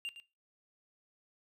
triangle tone with echo, 2788 Hz, F7, 4 cents flat, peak -34 dBFS, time 0.05-0.09 s, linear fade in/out 0 ms, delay 110 ms, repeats 1, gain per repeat -11 dB, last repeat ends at 0.2 s, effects noise-tail reverb RT60 0.3 s tail -19 dB re dry

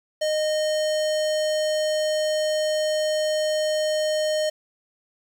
square tone with notch filter, 616 Hz, D#5, 17 cents flat, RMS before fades -23 dBFS, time 0.21-4.5 s, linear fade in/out 10 ms, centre 1300 Hz, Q 0.54, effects low-pass 7000 Hz 12 dB/octave + 8-bit

